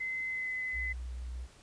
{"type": "tone with pitch glide", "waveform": "sine", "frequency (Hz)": [2052, 2028], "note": ["C7", "B6"], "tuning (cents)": [-34, 45], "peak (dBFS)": -33, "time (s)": [0, 0.93], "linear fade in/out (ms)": 10, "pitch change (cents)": -21, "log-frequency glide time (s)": [0.27, 0.51]}
{"type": "tone", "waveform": "sine", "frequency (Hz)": 61.74, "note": "B1", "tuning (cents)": 0, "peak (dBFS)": -37, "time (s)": [0.72, 1.48], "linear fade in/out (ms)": 50}
{"effects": ["pink hiss -59 dBFS RMS until 1.62 s", "resampled to 22050 Hz"]}